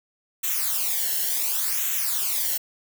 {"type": "noise with flanger", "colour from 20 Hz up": "blue", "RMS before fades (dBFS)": -25, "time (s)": [0.43, 2.58], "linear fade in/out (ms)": 10, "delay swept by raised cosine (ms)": [0.2, 0.84], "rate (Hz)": 0.69, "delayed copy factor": -0.8, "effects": []}